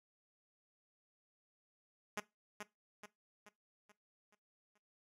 5% pulse tone with echo, 208.8 Hz, G#3, 10 cents sharp, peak -27 dBFS, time 2.17-2.2 s, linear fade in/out 5 ms, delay 430 ms, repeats 6, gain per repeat -6 dB, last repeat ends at 4.78 s, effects noise-tail reverb RT60 0.2 s tail -18 dB re dry + low-pass 12000 Hz 12 dB/octave

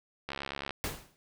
click train, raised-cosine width 0.3 ms, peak -20 dBFS, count 30, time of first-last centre 0.29-0.707 s, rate 69.5 Hz
pink noise with exponential decay, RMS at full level -31 dBFS, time 0.84-1.16 s, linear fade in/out 0 ms, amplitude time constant 68 ms
effects none

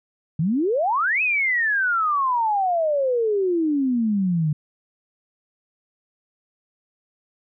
sine exponential two-way sweep, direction up then down, 146.83 to 2594 to 146.83 Hz, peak -18 dBFS, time 0.39-4.53 s, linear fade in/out 5 ms, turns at 1.22 s, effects none

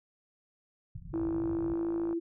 white low-pass noise, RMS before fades -43 dBFS, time 0.95-1.74 s, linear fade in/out 5 ms, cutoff 160 Hz, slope 48 dB/octave
sine tone with pitch glide, 329.6 to 335.9 Hz, E4 to E4, 0 to +33 cents, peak -29 dBFS, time 1.13-2.2 s, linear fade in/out 20 ms, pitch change +33 cents, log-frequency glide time 1.24-1.92 s
click train, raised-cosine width 1 ms, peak -29 dBFS, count 54, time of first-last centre 1.14-2.129 s, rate 53.6 Hz
effects none

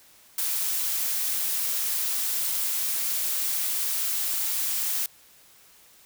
blue noise, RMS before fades -27 dBFS, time 0.38-5.06 s, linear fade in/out 2 ms, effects white hiss -55 dBFS RMS until 6.05 s

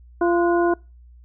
harmonic tone with a mistuned harmonic, 345 Hz, F4, 21 cents flat, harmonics 1 / 2 / 3 / 4, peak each -17 / -23 / -27 / -29 dBFS, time 0.21-0.74 s, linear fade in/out 5 ms, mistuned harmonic 4, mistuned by +94 cents, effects noise-tail reverb RT60 0.3 s tail -26 dB re dry + added 60 Hz sine -44 dBFS peak until 1.24 s

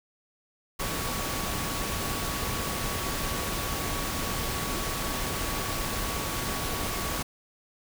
sine tone in noise, 1126 Hz, C#6, 27 cents sharp, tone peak -39 dBFS, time 0.79-7.23 s, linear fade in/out 10 ms, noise pink, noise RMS -31 dBFS, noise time 0.79-7.23 s, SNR -11 dB, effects none

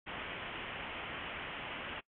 white low-pass noise, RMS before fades -43 dBFS, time 0.06-2.01 s, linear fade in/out 20 ms, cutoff 3200 Hz, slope 96 dB/octave, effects noise-tail reverb RT60 0.1 s tail -21 dB re dry

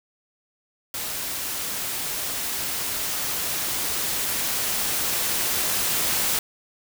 white noise with level ramp, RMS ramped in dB -30 to -23 dBFS, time 0.94-6.39 s, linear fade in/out 2 ms, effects none

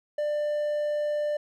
triangle tone, 594 Hz, D5, 20 cents sharp, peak -23 dBFS, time 0.18-1.37 s, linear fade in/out 5 ms, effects none

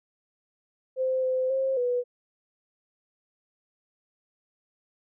sine tone with pitch steps, 519 / 515 / 532 / 491.2 Hz, C5 / C5 / C5 / B4, -14 / -28 / +29 / -9 cents, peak -23 dBFS, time 0.96-2.04 s, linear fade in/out 50 ms, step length 270 ms, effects none

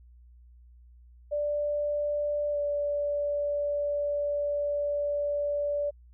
sine tone with pitch glide, 587.3 to 580.2 Hz, D5 to D5, 0 to -21 cents, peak -26 dBFS, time 1.31-5.91 s, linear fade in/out 20 ms, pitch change -21 cents, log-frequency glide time 2.52-2.57 s, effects added 60 Hz sine -51 dBFS peak until 6.13 s

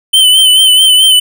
square tone with vibrato, 3056 Hz, G7, 45 cents flat, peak -4 dBFS, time 0.13-1.2 s, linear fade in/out 10 ms, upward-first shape sine, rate 4.6 Hz, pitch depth 44 cents each way, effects none

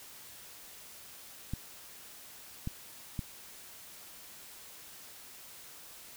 clicks, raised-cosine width 5 ms, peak -22 dBFS, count 3, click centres 1.536 / 2.674 / 3.192 s, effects white hiss -51 dBFS RMS until 6.16 s

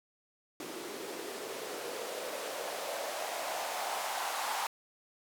blue noise with band-pass filter sweep, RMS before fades -38 dBFS, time 0.6-4.67 s, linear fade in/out 2 ms, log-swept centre 330 to 890 Hz, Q 3.2, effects none

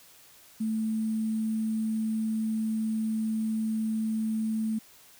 sine tone with sample-and-hold, 220 Hz, A3, in tune, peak -26 dBFS, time 0.6-4.79 s, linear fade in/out 10 ms, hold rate 8820 Hz, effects white hiss -55 dBFS RMS until 5.19 s

